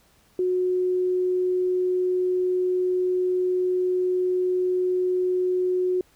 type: tone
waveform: sine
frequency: 365.3 Hz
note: F#4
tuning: 22 cents flat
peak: -20 dBFS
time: 0.39-6.01 s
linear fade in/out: 2 ms
effects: pink hiss -60 dBFS RMS until 6.15 s